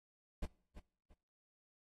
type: noise with echo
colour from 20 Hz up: brown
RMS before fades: -37 dBFS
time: 0.42-0.46 s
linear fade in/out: 10 ms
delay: 340 ms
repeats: 2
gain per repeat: -12 dB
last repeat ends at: 1.14 s
effects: noise-tail reverb RT60 0.6 s tail -23 dB re dry + AAC 32 kbps